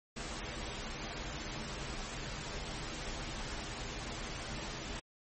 pink noise with comb filter, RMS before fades -41 dBFS, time 0.16-5 s, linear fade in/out 10 ms, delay 11 ms, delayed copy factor -0.65, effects MP3 32 kbps

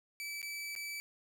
sawtooth tone with dropouts, 2307 Hz, D7, 31 cents flat, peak -36 dBFS, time 0.2-1 s, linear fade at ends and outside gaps 0 ms, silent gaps 0.417-0.428 / 0.752-0.762 s, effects none

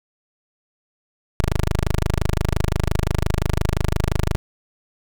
10% pulse tone, 25.77 Hz, G#0, 12 cents flat, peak -10 dBFS, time 1.4-4.36 s, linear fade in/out 0 ms, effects none

